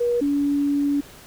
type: tone pair in turn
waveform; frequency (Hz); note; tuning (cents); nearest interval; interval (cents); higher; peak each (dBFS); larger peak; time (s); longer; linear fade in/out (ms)
sine; 480 / 285.4; B4 / D4; -49 / -49; major sixth; 900; first; -18; neither; 0-0.21 / 0.21-1.01; second; 10
effects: pink hiss -45 dBFS RMS until 1.26 s